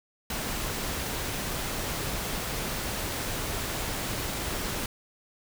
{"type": "noise", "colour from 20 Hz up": "pink", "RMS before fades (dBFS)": -32, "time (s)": [0.3, 4.86], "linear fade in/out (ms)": 2, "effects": []}